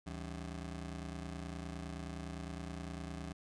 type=ring-modulated tone; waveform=25% pulse; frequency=117.9 Hz; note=A#2; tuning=20 cents sharp; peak=-35 dBFS; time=0.06-3.33 s; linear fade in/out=10 ms; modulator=44.1 Hz; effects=resampled to 22050 Hz